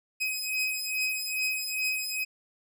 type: beating tone pair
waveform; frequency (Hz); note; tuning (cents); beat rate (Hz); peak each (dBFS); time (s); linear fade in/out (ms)
sawtooth; 2525 / 2527.4; D#7 / D#7; +25 / +26; 2.4; -28; 0.2-2.25; 20
effects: none